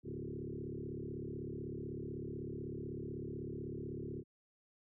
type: tone with frequency modulation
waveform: sine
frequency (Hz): 247.7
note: B3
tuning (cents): +5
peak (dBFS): -40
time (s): 0.03-4.24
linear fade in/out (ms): 50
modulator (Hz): 36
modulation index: 4.5
effects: none